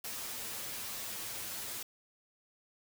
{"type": "noise with comb filter", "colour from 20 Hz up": "white", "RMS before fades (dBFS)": -41, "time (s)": [0.04, 1.83], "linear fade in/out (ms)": 5, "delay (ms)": 9, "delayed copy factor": 0.8, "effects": []}